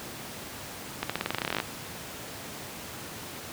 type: accelerating click train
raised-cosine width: 0.3 ms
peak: -11 dBFS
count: 17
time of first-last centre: 1.03-1.601 s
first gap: 66 ms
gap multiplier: 0.91
effects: pink hiss -40 dBFS RMS until 3.52 s + high-pass 100 Hz 12 dB/octave